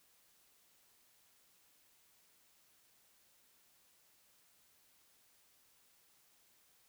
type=silence; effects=white hiss -70 dBFS RMS until 6.88 s